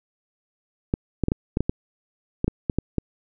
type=clicks; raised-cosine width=3 ms; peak=-8 dBFS; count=12; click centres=0.939 / 1.237 / 1.284 / 1.319 / 1.571 / 1.606 / 1.695 / 2.444 / 2.48 / 2.698 / 2.786 / 2.983 s; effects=none